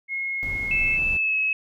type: tone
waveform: sine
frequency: 2162 Hz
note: C#7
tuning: 44 cents flat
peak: -25 dBFS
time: 0.08-0.99 s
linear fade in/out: 50 ms
type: noise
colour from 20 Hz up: brown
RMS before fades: -34 dBFS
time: 0.43-1.17 s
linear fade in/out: 0 ms
type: tone with pitch glide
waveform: sine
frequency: 2630 to 2573 Hz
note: E7 to E7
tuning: -5 to -43 cents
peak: -20 dBFS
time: 0.71-1.53 s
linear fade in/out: 2 ms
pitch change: -38 cents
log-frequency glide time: 1.14-1.37 s
effects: none